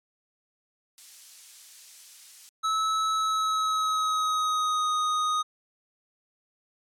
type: noise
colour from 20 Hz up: violet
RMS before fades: -38 dBFS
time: 0.98-2.49 s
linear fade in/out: 0 ms
type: tone with pitch glide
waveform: square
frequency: 1300 to 1244.2 Hz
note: E6 to D#6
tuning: -24 to 0 cents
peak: -24 dBFS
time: 2.63-5.43 s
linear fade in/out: 20 ms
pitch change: -76 cents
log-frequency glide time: 3.15-4.92 s
effects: low-pass 7000 Hz 12 dB/octave + MP3 96 kbps